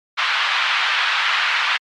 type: band-pass noise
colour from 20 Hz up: pink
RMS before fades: -19 dBFS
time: 0.17-1.78 s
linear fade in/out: 20 ms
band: 1100 to 3600 Hz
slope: 24 dB/octave
effects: MP3 64 kbps